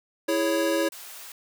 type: chord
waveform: square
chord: C# minor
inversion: first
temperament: equal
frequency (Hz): 329.6 / 415.3 / 554.4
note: E4 / G#4 / C#5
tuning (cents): 0 / 0 / 0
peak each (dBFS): -26 / -32 / -26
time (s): 0.28-0.89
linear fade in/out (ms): 10
type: high-pass noise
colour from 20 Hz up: white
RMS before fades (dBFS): -42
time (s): 0.92-1.32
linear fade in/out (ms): 2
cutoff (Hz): 580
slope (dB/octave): 12
effects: none